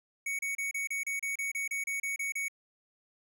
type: tone bursts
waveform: square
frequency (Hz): 2231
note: C#7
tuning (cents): +11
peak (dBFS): -32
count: 14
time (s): 0.26-2.483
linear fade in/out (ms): 5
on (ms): 130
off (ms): 31
effects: none